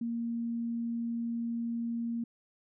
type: tone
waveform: sine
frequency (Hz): 233.1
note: A#3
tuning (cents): 0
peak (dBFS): -31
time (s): 0.01-2.24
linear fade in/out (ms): 5
effects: none

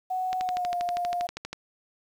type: tone with pitch glide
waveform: sine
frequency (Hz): 742 to 705.2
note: F#5 to F5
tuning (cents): +5 to +17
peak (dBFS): -26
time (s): 0.1-1.27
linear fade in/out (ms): 10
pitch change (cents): -88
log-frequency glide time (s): 0.41-0.74
type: click train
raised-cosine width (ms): 0.2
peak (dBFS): -17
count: 16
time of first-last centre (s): 0.33-1.53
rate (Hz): 12.5
effects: 9-bit

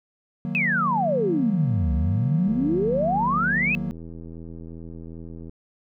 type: chord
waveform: triangle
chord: D# minor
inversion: none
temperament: equal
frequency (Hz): 155.56 / 185 / 233.1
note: D#3 / F#3 / A#3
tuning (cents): 0 / 0 / 0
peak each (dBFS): -29 / -27 / -29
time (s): 0.45-3.91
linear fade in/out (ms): 0
type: exponential two-way sweep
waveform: sine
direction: down then up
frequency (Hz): 2637 to 66.9 to 2637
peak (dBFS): -20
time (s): 0.55-3.75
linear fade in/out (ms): 0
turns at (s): 1.93
type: click train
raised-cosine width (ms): 3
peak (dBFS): -27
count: 250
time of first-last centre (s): 2.48-5.495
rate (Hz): 82.6
effects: none

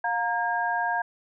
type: tone cluster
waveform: sine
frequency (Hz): 710 / 930 / 1618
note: F5 / A#5 / G#6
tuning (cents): +28 / -4 / -46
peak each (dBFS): -28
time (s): 0.04-1.02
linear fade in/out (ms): 5
effects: none

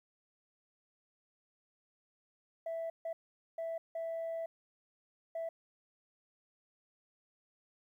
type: tone bursts at uneven times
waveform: sine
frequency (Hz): 659.3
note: E5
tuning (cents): 0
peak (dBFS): -34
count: 5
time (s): 2.66-2.9 / 3.05-3.13 / 3.58-3.78 / 3.95-4.46 / 5.35-5.49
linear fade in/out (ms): 5
effects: tanh soft clip ceiling -34 dBFS + 12-bit

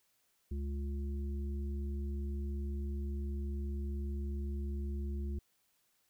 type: harmonic tone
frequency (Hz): 70.2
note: C#2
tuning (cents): +22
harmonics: 1 / 3 / 5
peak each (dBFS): -35 / -45 / -49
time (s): 0.51-5.39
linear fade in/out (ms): 5
effects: white hiss -75 dBFS RMS until 6.09 s

